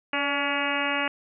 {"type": "harmonic tone with a mistuned harmonic", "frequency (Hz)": 283.1, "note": "C#4", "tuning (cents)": 37, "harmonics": [1, 2, 3, 4, 5, 6, 7, 8, 9, 10], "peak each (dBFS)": [-33, -33, -33, -33, -33, -33, -33, -33, -33, -33], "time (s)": [0.13, 1.08], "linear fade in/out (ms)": 2, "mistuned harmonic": 2, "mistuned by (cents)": 35, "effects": []}